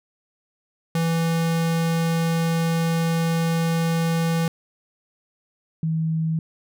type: tone pair in turn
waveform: square / sine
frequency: 165.4 / 160.69 Hz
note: E3 / E3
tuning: +6 / -44 cents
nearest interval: minor second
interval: 50 cents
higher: first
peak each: -20 dBFS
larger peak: neither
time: 0.95-4.48 / 5.83-6.39 s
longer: first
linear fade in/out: 2 ms
effects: none